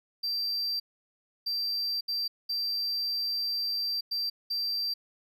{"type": "tone bursts at uneven times", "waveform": "triangle", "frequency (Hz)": 4699, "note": "D8", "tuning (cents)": 0, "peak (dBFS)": -27, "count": 6, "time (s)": [[0.23, 0.8], [1.46, 2.01], [2.08, 2.28], [2.49, 4.01], [4.11, 4.3], [4.5, 4.94]], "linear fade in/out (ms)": 10, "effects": []}